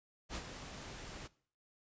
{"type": "noise with ADSR envelope", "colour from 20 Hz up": "pink", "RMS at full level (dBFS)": -40, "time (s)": [0.29, 1.28], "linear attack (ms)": 60, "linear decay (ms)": 57, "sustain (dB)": -8, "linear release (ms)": 18, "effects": ["noise-tail reverb RT60 0.5 s tail -20 dB re dry", "resampled to 16000 Hz"]}